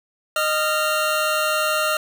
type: tone pair together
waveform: 25% pulse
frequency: 617.8 / 1387 Hz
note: D#5 / F6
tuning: -12 / -12 cents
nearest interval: octave + major second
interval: 1400 cents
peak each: -18 dBFS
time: 0.36-1.97 s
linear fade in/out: 2 ms
effects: none